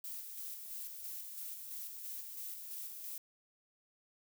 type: noise with tremolo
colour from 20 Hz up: violet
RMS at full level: -44 dBFS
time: 0.04-3.18 s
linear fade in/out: 2 ms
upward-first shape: square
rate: 3 Hz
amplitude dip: 35%
effects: none